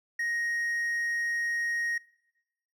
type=tone; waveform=triangle; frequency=1874 Hz; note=A#6; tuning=9 cents sharp; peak=-26 dBFS; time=0.19-1.98 s; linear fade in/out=5 ms; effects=noise-tail reverb RT60 1.0 s tail -23 dB re dry